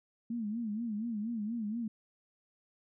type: tone with vibrato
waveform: sine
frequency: 221.5 Hz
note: A3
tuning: 12 cents sharp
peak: -33 dBFS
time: 0.3-1.88 s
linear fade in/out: 5 ms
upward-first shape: sine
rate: 4.2 Hz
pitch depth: 130 cents each way
effects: none